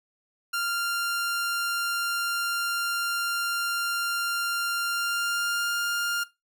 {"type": "tone with pitch glide", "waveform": "sawtooth", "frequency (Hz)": [1392, 1404.1], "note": ["F6", "F6"], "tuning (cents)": [-6, 9], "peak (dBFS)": -22, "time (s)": [0.53, 6.24], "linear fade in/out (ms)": 10, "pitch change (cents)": 15, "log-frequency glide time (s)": [4.88, 5.71], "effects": ["noise-tail reverb RT60 0.2 s tail -17 dB re dry"]}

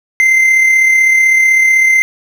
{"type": "tone with amplitude modulation", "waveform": "triangle", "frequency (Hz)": 2079, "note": "C7", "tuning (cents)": -12, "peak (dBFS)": -3, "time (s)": [0.2, 2.02], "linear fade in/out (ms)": 0, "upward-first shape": "sine", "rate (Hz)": 35.9, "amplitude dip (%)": 35, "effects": ["7-bit"]}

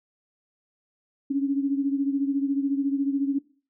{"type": "beating tone pair", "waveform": "sine", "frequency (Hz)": [275.3, 289.3], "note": ["C#4", "D4"], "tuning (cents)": [-12, -26], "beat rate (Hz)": 14, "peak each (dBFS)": [-23, -28], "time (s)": [1.3, 3.39], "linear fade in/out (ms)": 10, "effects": ["noise-tail reverb RT60 0.4 s tail -20 dB re dry"]}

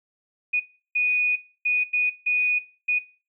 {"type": "tone bursts at uneven times", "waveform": "sine", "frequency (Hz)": 2474, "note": "D#7", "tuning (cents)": -10, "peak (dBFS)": -19, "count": 6, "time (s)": [[0.53, 0.6], [0.95, 1.36], [1.65, 1.84], [1.93, 2.1], [2.26, 2.59], [2.88, 2.99]], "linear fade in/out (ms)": 10, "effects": ["noise-tail reverb RT60 0.4 s tail -21 dB re dry"]}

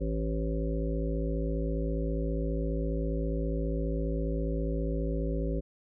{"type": "harmonic tone", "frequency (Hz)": 54.8, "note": "A1", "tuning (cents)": -6, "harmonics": [1, 3, 5, 7, 9, 10], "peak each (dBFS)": [-30, -35, -37, -38, -40, -40], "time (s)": [0, 5.61], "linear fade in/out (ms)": 20, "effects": []}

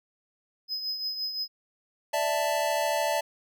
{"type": "tone with tremolo", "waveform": "triangle", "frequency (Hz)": 5060, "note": "D#8", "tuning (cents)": 28, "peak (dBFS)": -26, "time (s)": [0.68, 1.48], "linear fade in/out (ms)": 50, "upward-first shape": "triangle", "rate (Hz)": 5.8, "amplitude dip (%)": 60}
{"type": "chord", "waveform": "square", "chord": "D suspended second", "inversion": "none", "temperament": "just", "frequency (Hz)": [587.3, 660.7, 881], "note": ["D5", "E5", "A5"], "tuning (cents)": [0, 4, 2], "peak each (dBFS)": -30, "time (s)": [2.13, 3.21], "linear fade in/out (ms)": 10}
{"effects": []}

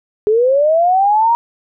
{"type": "linear sweep", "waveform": "sine", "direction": "up", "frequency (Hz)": [412.5, 949], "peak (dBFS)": -9, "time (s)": [0.27, 1.35], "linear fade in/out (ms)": 0, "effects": []}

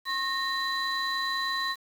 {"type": "tone cluster", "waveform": "sine", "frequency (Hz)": [1080, 1851, 3985], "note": ["C#6", "A#6", "B7"], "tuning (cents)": [-45, -13, 15], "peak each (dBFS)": -30, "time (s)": [0.05, 1.76], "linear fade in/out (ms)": 50, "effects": ["tanh soft clip ceiling -22 dBFS", "8-bit"]}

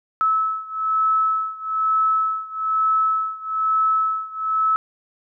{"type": "beating tone pair", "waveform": "sine", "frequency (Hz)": [1300, 1301.1], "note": ["E6", "E6"], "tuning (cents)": [-24, -23], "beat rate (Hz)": 1.1, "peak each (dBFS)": [-20, -22], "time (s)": [0.21, 4.76], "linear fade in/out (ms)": 0, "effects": []}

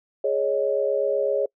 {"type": "chord", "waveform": "sine", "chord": "Ab suspended fourth", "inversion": "none", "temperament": "equal", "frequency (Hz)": [415.3, 554.4, 622.3], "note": ["Ab4", "Db5", "Eb5"], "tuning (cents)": [0, 0, 0], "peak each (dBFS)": [-25, -22, -28], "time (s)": [0.24, 1.46], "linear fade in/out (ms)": 5, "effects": ["noise-tail reverb RT60 0.1 s tail -26 dB re dry"]}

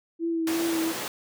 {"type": "tone with vibrato", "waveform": "sine", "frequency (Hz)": 329.6, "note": "E4", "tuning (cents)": 0, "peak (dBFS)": -24, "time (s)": [0.19, 0.94], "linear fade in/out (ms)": 50, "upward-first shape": "triangle", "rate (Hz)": 2.8, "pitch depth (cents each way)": 33}
{"type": "high-pass noise", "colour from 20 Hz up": "pink", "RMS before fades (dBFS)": -33, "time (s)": [0.47, 1.08], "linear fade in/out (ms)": 2, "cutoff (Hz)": 270, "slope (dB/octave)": 12}
{"effects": []}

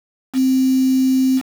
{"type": "tone with quantisation", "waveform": "sine", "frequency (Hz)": 261.6, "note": "C4", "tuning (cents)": 0, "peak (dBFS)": -12, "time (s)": [0.33, 1.42], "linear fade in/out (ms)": 50, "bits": 5, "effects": []}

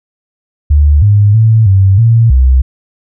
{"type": "tone with pitch steps", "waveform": "sine", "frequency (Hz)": [73.4, 103.1, 111.4, 96.5, 114.9, 64.5], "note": ["D2", "G#2", "A2", "G2", "A#2", "C2"], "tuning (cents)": [0, -12, 22, -27, -25, -24], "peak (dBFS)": -3, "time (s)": [0.7, 2.62], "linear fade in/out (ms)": 10, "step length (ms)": 320, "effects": []}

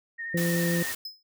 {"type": "tone with vibrato", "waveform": "sine", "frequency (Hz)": 1838, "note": "A#6", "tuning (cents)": -25, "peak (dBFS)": -32, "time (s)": [0.18, 0.93], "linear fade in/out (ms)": 20, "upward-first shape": "square", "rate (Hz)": 13, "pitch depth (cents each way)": 22}
{"type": "harmonic tone", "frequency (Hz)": 171.4, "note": "F3", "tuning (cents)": -32, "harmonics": [1, 2, 3], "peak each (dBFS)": [-25, -31, -32], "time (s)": [0.34, 0.83], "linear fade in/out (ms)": 5}
{"type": "noise", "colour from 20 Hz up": "white", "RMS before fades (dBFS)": -34, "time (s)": [0.37, 0.95], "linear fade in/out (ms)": 5}
{"type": "tone with exponential decay", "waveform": "square", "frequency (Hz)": 5100, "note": "D#8", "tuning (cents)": 42, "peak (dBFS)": -32, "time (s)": [1.05, 1.23], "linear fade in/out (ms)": 5, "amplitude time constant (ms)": 39}
{"effects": []}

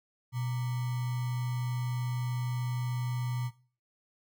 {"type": "tone with sample-and-hold", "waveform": "sine", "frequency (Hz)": 123.47, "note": "B2", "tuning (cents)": 0, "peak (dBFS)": -30, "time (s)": [0.32, 3.51], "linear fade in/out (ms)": 50, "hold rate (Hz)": 1050, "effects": ["noise-tail reverb RT60 0.4 s tail -17 dB re dry"]}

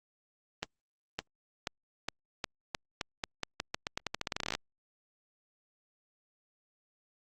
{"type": "accelerating click train", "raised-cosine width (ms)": 0.2, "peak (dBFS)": -15, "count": 27, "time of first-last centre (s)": [0.63, 4.551], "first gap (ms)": 560, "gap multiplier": 0.86, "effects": ["Opus 32 kbps"]}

